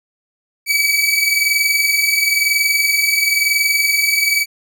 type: tone pair together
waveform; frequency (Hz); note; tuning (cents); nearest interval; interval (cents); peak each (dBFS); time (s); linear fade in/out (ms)
sawtooth; 2272 / 2293; C#7 / D7; +42 / -42; unison; 16; -14 / -12; 0.66-4.46; 50
effects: none